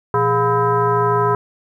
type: tone with frequency modulation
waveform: sine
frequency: 706 Hz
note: F5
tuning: 19 cents sharp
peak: -13 dBFS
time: 0.14-1.35 s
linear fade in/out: 2 ms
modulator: 293 Hz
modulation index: 2
effects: 9-bit